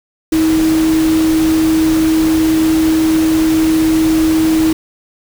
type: tone in noise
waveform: sine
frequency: 318.6 Hz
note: D#4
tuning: 41 cents sharp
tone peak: -9 dBFS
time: 0.32-4.73 s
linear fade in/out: 5 ms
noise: pink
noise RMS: -23 dBFS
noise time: 0.32-4.73 s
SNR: +11 dB
effects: none